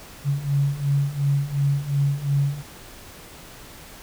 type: beating tone pair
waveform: sine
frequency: 139.1 / 141.9 Hz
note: C#3 / C#3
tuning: +6 / +41 cents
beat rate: 2.8 Hz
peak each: -24 / -21 dBFS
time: 0.24-2.63 s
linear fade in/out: 50 ms
effects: pink hiss -43 dBFS RMS until 4.02 s